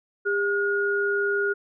sine tone pair together, 402.9 / 1437 Hz, G4 / F6, +48 / +49 cents, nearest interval octave + minor seventh, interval 2201 cents, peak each -24 dBFS, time 0.25-1.54 s, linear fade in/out 20 ms, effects none

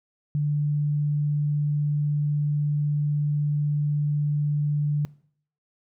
sine tone, 147.3 Hz, D3, 6 cents sharp, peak -21 dBFS, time 0.35-5.05 s, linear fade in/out 0 ms, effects noise-tail reverb RT60 0.6 s tail -22 dB re dry

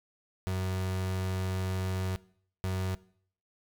35% pulse tone pair in turn, 93.5 / 93.5 Hz, F#2 / F#2, +19 / +19 cents, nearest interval unison, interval 0 cents, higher neither, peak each -28 dBFS, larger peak neither, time 0.47-2.16 / 2.64-2.95 s, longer first, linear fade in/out 0 ms, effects noise-tail reverb RT60 0.6 s tail -21 dB re dry

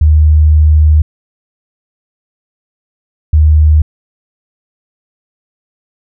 sine tone pair in turn, 76.7 / 76.7 Hz, D#2 / D#2, -24 / -24 cents, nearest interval unison, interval 0 cents, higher neither, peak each -3 dBFS, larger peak neither, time 0.01-1.02 / 3.33-3.82 s, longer first, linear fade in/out 5 ms, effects none

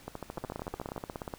two click trains, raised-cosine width 1 ms, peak -23 / -22 dBFS, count 13 / 17, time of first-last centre 0.08-0.962 / 0.38-1.338 s, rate 13.6 / 16.7 Hz, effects pink hiss -55 dBFS RMS until 1.38 s

